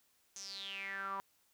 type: tone with band-pass filter sweep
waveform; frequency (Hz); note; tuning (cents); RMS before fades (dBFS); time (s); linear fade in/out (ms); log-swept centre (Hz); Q
sawtooth; 196; G3; 0; -43; 0.36-1.2; 0; 6500 to 1000; 9.3
effects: white hiss -73 dBFS RMS until 1.53 s